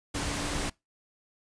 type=tone in noise; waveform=sine; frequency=289.7 Hz; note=D4; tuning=24 cents flat; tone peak=-38 dBFS; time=0.14-0.7 s; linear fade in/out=10 ms; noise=pink; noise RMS=-32 dBFS; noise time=0.14-0.7 s; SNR=-9 dB; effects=noise-tail reverb RT60 0.2 s tail -23 dB re dry + resampled to 22050 Hz